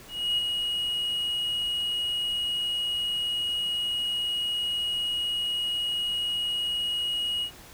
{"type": "tone with ADSR envelope", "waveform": "triangle", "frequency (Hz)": 2894, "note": "F#7", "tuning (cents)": -39, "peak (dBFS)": -19, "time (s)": [0.08, 7.51], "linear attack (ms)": 300, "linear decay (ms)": 12, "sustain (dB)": -5, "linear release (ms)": 85, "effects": ["tanh soft clip ceiling -18 dBFS", "pink hiss -48 dBFS RMS until 7.73 s"]}